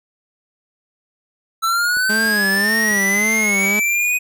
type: linear sweep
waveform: square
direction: up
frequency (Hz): 1318.5 to 2500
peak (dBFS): -16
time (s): 1.62-4.19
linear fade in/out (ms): 20
type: clicks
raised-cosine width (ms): 2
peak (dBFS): -25 / -29 / -31 / -25 / -28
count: 5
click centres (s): 1.97 / 2.257 / 2.448 / 2.912 / 2.971
type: tone with vibrato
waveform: sawtooth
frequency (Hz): 207.7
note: G#3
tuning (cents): 0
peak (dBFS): -17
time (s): 2.09-3.8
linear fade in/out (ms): 10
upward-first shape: sine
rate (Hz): 1.8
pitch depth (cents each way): 110
effects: none